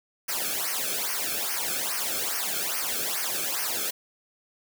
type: noise with flanger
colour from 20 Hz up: white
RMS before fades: -29 dBFS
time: 0.28-3.91 s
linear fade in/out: 10 ms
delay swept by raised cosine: 0.26 to 1.06 ms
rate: 2.4 Hz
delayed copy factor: -1
effects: none